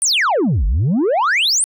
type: exponential two-way sweep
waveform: sine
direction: down then up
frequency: 9670 to 45.13 to 9670 Hz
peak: -10 dBFS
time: 0.02-1.64 s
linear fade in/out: 0 ms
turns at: 0.66 s
effects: tanh soft clip ceiling -12 dBFS